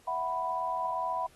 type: chord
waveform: sine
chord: E suspended second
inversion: none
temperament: just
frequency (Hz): 659.3 / 741.7 / 988.9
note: E5 / F#5 / B5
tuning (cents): 0 / +4 / +2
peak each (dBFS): -37 / -35 / -31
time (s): 0.07-1.27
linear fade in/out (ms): 10
effects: pink hiss -61 dBFS RMS until 1.35 s + AAC 32 kbps